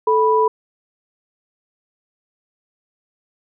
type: tone pair together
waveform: sine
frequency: 437.2 / 984.3 Hz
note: A4 / B5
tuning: -11 / -6 cents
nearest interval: octave + major second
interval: 1405 cents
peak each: -15 dBFS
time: 0.07-0.48 s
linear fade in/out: 5 ms
effects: none